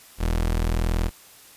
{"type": "tone", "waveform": "30% pulse", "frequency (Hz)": 40.94, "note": "E1", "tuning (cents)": -11, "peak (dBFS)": -18, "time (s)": [0.18, 1.11], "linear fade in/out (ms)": 50, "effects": ["white hiss -49 dBFS RMS until 1.56 s", "resampled to 32000 Hz"]}